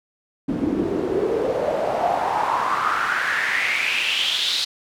pink noise with band-pass filter sweep, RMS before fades -22 dBFS, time 0.48-4.65 s, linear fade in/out 10 ms, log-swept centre 250 to 4100 Hz, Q 5.1, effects none

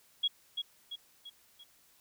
sine tone with echo, 3321 Hz, G#7, 1 cent flat, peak -26 dBFS, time 0.23-0.28 s, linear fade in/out 10 ms, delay 340 ms, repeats 4, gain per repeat -6 dB, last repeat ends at 1.64 s, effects white hiss -65 dBFS RMS until 2 s

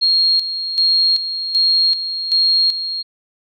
sine tone with tremolo, 4257 Hz, C8, 29 cents sharp, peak -11 dBFS, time 0.01-3.03 s, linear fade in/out 20 ms, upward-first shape square, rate 1.3 Hz, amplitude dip 65%, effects none

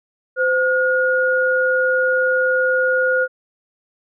sine tone pair together, 514.8 / 1436 Hz, C5 / F6, -28 / +48 cents, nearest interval octave + tritone, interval 1776 cents, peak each -17 dBFS, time 0.36-3.28 s, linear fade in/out 50 ms, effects none

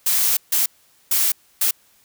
blue noise bursts at uneven times, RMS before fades -18 dBFS, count 4, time 0.06-0.37 / 0.52-0.66 / 1.11-1.32 / 1.61-1.71 s, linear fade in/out 5 ms, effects white hiss -57 dBFS RMS until 2.04 s

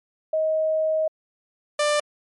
sine / sawtooth tone pair in turn, 630 / 593.1 Hz, D#5 / D5, +21 / +17 cents, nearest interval minor second, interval 104 cents, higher first, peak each -19 / -15 dBFS, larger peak second, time 0.33-1.08 / 1.79-2 s, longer first, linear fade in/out 5 ms, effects MP3 48 kbps

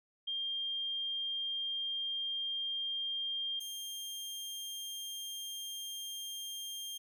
sine / sawtooth tone pair in turn, 3200 / 3200 Hz, G7 / G7, +35 / +35 cents, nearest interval unison, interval 0 cents, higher neither, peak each -34 / -37 dBFS, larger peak first, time 0.27-3.6 / 3.6-6.98 s, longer second, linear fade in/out 10 ms, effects none

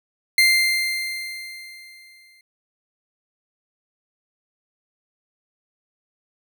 30% pulse tone with exponential decay, 2093 Hz, C7, in tune, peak -9 dBFS, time 0.38-2.41 s, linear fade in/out 2 ms, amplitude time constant 440 ms, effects none

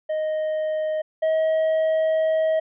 triangle tone pair in turn, 622 / 635.8 Hz, D#5 / D#5, -1 / +37 cents, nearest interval unison, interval 38 cents, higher second, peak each -20 / -16 dBFS, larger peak second, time 0.09-1.02 / 1.22-2.6 s, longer second, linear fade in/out 10 ms, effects resampled to 8000 Hz

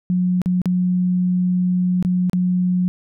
sine tone with dropouts, 180.9 Hz, F#3, 39 cents flat, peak -15 dBFS, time 0.1-2.88 s, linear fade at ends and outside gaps 0 ms, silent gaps 0.417-0.459 / 0.617-0.657 / 2.026-2.049 / 2.297-2.332 s, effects none

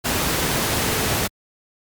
sine tone in noise, 440 Hz, A4, in tune, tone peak -31 dBFS, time 0.87-1.07 s, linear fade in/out 20 ms, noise pink, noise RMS -21 dBFS, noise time 0.04-1.28 s, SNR -13 dB, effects high-pass 60 Hz 12 dB/octave + Opus 48 kbps

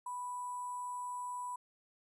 sine tone with sample-and-hold, 987.8 Hz, B5, in tune, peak -38 dBFS, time 0.06-1.56 s, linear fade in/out 5 ms, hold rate 8820 Hz, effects resampled to 22050 Hz

